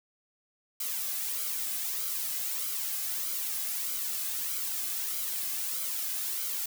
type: noise with flanger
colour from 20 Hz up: blue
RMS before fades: -33 dBFS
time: 0.8-6.66 s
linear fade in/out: 5 ms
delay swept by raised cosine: 1.1 to 2.2 ms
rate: 1.6 Hz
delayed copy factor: -0.6
effects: none